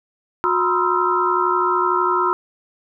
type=tone cluster; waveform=sine; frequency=362 / 957 / 1030 / 1282 / 1353 Hz; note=F#4 / A#5 / C6 / E6 / E6; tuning=-38 / +45 / -28 / -49 / +45 cents; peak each=-22 dBFS; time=0.44-2.33 s; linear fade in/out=0 ms; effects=none